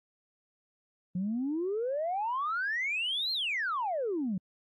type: exponential two-way sweep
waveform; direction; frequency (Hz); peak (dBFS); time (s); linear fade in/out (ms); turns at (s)
sine; up then down; 174.61 to 4290 to 174.61; -28; 1.15-4.38; 5; 3.32
effects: tanh soft clip ceiling -25 dBFS + AAC 48 kbps